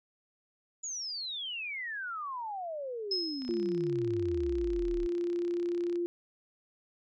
sine exponential sweep, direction down, 6980 to 32.77 Hz, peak -35 dBFS, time 0.83-5.07 s, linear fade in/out 10 ms
sine tone with exponential decay, 5160 Hz, E8, 38 cents flat, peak -27 dBFS, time 3.11-3.9 s, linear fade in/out 5 ms, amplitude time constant 170 ms
click train, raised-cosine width 0.2 ms, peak -33 dBFS, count 86, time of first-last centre 3.42-5.957 s, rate 33.5 Hz
sine tone, 347 Hz, F4, 11 cents flat, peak -29 dBFS, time 3.49-6.06 s, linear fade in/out 0 ms
effects none

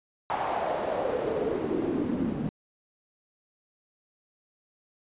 pink noise with band-pass filter sweep, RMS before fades -29 dBFS, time 0.3-2.49 s, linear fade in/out 0 ms, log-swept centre 880 to 220 Hz, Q 3.3, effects resampled to 8000 Hz

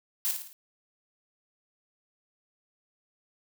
blue noise with echo, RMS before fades -28 dBFS, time 0.25-0.31 s, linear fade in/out 0 ms, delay 55 ms, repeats 4, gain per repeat -6 dB, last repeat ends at 0.53 s, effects none

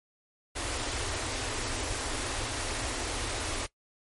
pink band-stop noise, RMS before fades -33 dBFS, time 0.55-3.67 s, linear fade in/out 20 ms, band 120 to 240 Hz, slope 96 dB/octave, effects noise-tail reverb RT60 0.1 s tail -19 dB re dry + MP3 48 kbps

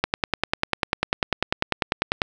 click train, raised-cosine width 0.3 ms, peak -3 dBFS, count 23, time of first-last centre 0.04-2.218 s, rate 10.1 Hz, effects none

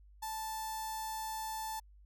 sawtooth tone with notch filter, 880 Hz, A5, in tune, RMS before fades -40 dBFS, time 0.22-1.8 s, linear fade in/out 10 ms, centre 2300 Hz, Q 0.54, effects added 50 Hz sine -56 dBFS peak until 2.05 s

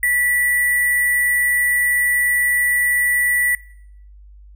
sine tone with sample-and-hold, 1957 Hz, B6, 16 cents flat, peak -14 dBFS, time 0.03-3.55 s, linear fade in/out 2 ms, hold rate 11025 Hz, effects noise-tail reverb RT60 0.7 s tail -22 dB re dry + added 50 Hz sine -40 dBFS peak until 4.55 s

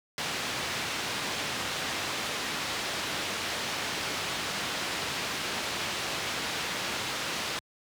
white low-pass noise, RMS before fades -33 dBFS, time 0.18-7.59 s, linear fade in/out 0 ms, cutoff 4000 Hz, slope 12 dB/octave, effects high-pass 80 Hz 12 dB/octave

